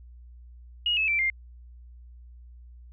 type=tone with pitch steps; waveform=sine; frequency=2881 / 2597 / 2340 / 2109 Hz; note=F#7 / E7 / D7 / C7; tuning=-47 / -26 / -7 / +13 cents; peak=-22 dBFS; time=0.86-1.3 s; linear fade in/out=2 ms; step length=110 ms; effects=added 60 Hz sine -45 dBFS peak until 2.92 s